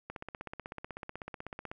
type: click train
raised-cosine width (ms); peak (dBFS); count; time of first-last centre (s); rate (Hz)
0.5; -25; 27; 0.1-1.715; 16.1
effects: none